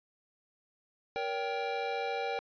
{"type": "chord", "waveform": "square", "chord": "G diminished", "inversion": "first", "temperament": "just", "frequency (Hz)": [470.4, 564.5, 784], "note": ["Bb4", "Db5", "G5"], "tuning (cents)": [16, 31, 0], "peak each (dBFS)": [-37, -40, -36], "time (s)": [1.16, 2.39], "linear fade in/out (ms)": 0, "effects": ["resampled to 11025 Hz"]}